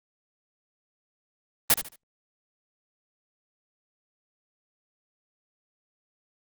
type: noise with echo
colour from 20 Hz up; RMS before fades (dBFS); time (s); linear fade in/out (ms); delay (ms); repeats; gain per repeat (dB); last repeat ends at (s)
white; -18; 1.7-1.74; 2; 73; 3; -11; 1.959
effects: Opus 32 kbps